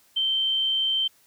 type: tone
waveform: sine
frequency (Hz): 3117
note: G7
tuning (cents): -11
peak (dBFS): -21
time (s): 0.16-1.08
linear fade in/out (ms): 10
effects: white hiss -60 dBFS RMS until 1.26 s